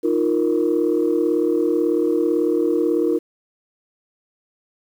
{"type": "chord", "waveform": "sine", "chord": "Eb suspended second", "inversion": "none", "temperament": "equal", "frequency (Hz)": [311.1, 349.2, 466.2], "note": ["Eb4", "F4", "Bb4"], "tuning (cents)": [0, 0, 0], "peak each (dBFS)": [-20, -19, -20], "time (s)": [0.03, 3.19], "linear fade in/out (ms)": 20, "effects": ["tanh soft clip ceiling -9 dBFS", "8-bit"]}